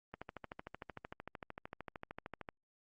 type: click train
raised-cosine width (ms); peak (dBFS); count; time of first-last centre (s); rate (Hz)
0.5; -29; 32; 0.14-2.488; 13.2
effects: Opus 32 kbps